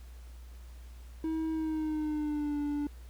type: tone with pitch glide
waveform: triangle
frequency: 319.7 to 291.5 Hz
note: D#4 to D4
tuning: +47 to -13 cents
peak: -28 dBFS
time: 1.24-2.87 s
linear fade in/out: 2 ms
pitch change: -160 cents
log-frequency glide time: 1.51-2.58 s
effects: added 60 Hz sine -45 dBFS peak until 3.09 s + pink hiss -61 dBFS RMS until 3.09 s